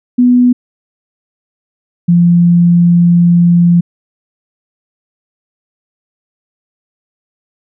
sine tone pair in turn, 246.9 / 172.88 Hz, B3 / F3, 0 / -17 cents, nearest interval tritone, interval 617 cents, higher first, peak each -4 dBFS, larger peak neither, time 0.18-0.53 / 2.08-3.81 s, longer second, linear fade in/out 10 ms, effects none

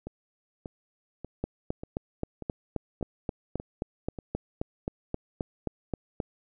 two click trains, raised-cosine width 2 ms, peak -16 / -24 dBFS, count 19 / 8, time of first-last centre 1.44-6.202 / 0.07-4.188 s, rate 3.78 / 1.7 Hz, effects none

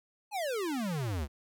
square exponential sweep, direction down, 880 to 65.8 Hz, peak -32 dBFS, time 0.31-1.28 s, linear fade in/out 50 ms, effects none

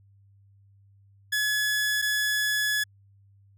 sawtooth tone pair in turn, 1700 / 1700 Hz, G#6 / G#6, +40 / +40 cents, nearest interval unison, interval 0 cents, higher neither, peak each -20 dBFS, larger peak neither, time 1.32-2.02 / 2.02-2.84 s, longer second, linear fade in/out 10 ms, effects added 99 Hz sine -55 dBFS peak until 3.57 s

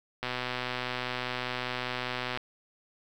click train, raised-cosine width 0.3 ms, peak -16 dBFS, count 269, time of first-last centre 0.23-2.374 s, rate 125 Hz, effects 9-bit

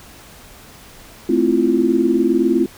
sine chord, F major seventh, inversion first, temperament equal, 220 / 261.6 / 329.6 / 349.2 Hz, A3 / C4 / E4 / F4, 0 / 0 / 0 / 0 cents, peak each -21 / -18 / -18 / -17 dBFS, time 1.29-2.66 s, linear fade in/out 5 ms, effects pink hiss -42 dBFS RMS until 2.77 s

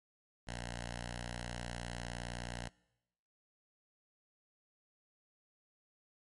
5% pulse tone with notch filter, 59.5 Hz, A#1, 36 cents sharp, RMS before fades -43 dBFS, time 0.47-2.69 s, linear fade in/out 10 ms, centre 370 Hz, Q 0.58, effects noise-tail reverb RT60 0.9 s tail -24 dB re dry + MP3 48 kbps

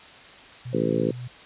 sine tone with tremolo, 123.47 Hz, B2, in tune, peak -31 dBFS, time 0.65-1.28 s, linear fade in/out 10 ms, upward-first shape sine, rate 3.5 Hz, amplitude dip 25%
harmonic tone, 55.8 Hz, A1, 25 cents sharp, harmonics 3 / 4 / 5 / 6 / 7 / 8 / 9, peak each -29 / -29 / -29 / -29 / -29 / -29 / -29 dBFS, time 0.73-1.11 s, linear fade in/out 5 ms
effects white hiss -46 dBFS RMS until 1.45 s + resampled to 8000 Hz

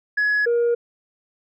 sine tone pair in turn, 1686 / 473.1 Hz, G#6 / A#4, +26 / +26 cents, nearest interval octave + minor seventh, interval 2200 cents, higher first, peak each -15 / -14 dBFS, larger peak second, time 0.17-0.46 / 0.46-0.75 s, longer neither, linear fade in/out 10 ms, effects tanh soft clip ceiling -15 dBFS

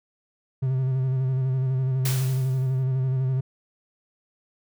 triangle tone with vibrato, 130.8 Hz, C3, in tune, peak -19 dBFS, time 0.62-3.41 s, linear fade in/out 10 ms, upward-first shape square, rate 12 Hz, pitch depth 29 cents each way
white noise with exponential decay, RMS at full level -28 dBFS, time 2.05-2.84 s, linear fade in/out 5 ms, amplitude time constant 170 ms
effects none

